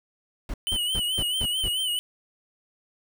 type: noise bursts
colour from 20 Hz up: brown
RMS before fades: -30 dBFS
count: 6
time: 0.49-1.684 s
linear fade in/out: 2 ms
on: 49 ms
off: 180 ms
type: tone with vibrato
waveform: square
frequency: 3000 Hz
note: F#7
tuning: 23 cents sharp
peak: -25 dBFS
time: 0.67-1.99 s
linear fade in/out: 0 ms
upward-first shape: sine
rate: 4.6 Hz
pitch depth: 75 cents each way
effects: none